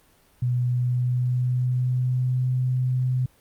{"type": "tone with pitch glide", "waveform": "sine", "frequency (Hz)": [123.47, 127.38], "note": ["B2", "C3"], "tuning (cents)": [0, -46], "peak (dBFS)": -20, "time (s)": [0.42, 3.26], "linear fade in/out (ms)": 5, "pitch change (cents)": 54, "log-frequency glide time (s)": [0.67, 2.52], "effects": ["pink hiss -59 dBFS RMS until 3.4 s", "Opus 32 kbps"]}